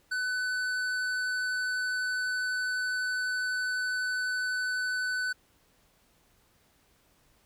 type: tone with hard clipping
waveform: triangle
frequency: 1502 Hz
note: F#6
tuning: 26 cents sharp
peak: -30 dBFS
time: 0.11-5.33 s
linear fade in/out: 10 ms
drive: 14 dB
effects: pink hiss -66 dBFS RMS until 7.45 s